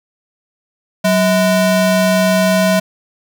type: ring-modulated tone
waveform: square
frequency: 415.3 Hz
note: G#4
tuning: in tune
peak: -8 dBFS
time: 1.04-2.8 s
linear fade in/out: 10 ms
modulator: 228 Hz
effects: none